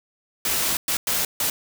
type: noise bursts at uneven times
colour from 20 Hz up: white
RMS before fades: -23 dBFS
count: 4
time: 0.45-0.77 / 0.88-0.97 / 1.07-1.25 / 1.4-1.5 s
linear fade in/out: 2 ms
effects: none